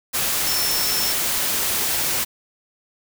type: tone in noise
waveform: sine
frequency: 5400 Hz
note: E8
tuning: 41 cents sharp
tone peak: -24 dBFS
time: 0.46-1.13 s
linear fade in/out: 20 ms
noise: white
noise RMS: -22 dBFS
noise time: 0.13-2.25 s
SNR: -5 dB
effects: none